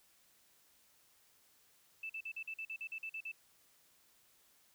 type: tone bursts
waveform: sine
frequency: 2641 Hz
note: E7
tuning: 3 cents sharp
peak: -40 dBFS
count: 12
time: 2.03-3.317 s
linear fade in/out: 5 ms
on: 66 ms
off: 45 ms
effects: white hiss -69 dBFS RMS until 4.74 s